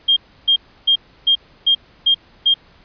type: tone bursts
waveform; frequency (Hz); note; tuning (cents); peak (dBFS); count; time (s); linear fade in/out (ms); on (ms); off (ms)
sine; 3214; G7; +43; -10; 7; 0.08-2.542; 10; 86; 310
effects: pink hiss -50 dBFS RMS until 2.84 s + resampled to 11025 Hz